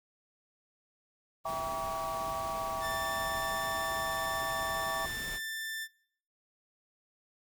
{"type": "noise", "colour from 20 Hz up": "pink", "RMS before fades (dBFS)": -44, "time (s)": [1.44, 5.4], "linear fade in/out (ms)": 50}
{"type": "chord", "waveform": "sine", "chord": "E diminished seventh", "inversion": "none", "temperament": "just", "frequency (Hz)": [659.3, 791.1, 949.3, 1139.2], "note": ["E5", "G5", "Bb5", "Db6"], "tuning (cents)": [0, 16, 31, 47], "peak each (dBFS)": [-37, -39, -42, -36], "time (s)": [1.45, 5.06], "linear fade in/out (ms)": 5}
{"type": "tone", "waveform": "sawtooth", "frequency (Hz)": 1776, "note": "A6", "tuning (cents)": 16, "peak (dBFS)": -33, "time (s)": [2.8, 5.88], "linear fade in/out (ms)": 50}
{"effects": ["noise-tail reverb RT60 0.6 s tail -21 dB re dry"]}